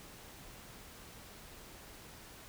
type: silence
effects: pink hiss -53 dBFS RMS until 2.48 s